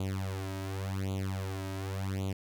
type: tone with flanger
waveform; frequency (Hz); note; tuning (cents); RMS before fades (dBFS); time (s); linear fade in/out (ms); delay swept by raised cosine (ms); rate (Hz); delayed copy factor
sawtooth; 96.1; G2; -34; -35; 0-2.33; 5; 0.28 to 3.18; 0.89; +0.95
effects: none